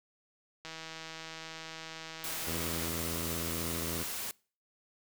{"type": "click train", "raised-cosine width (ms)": 0.2, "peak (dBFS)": -26, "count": 360, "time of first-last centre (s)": [0.65, 2.88], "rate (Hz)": 161}
{"type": "noise", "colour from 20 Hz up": "white", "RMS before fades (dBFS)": -38, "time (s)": [2.24, 4.31], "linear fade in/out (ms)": 0}
{"type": "tone", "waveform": "10% pulse", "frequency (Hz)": 83, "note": "E2", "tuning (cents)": 12, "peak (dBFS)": -28, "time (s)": [2.46, 4.04], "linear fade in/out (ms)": 20}
{"effects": ["noise-tail reverb RT60 0.4 s tail -24 dB re dry"]}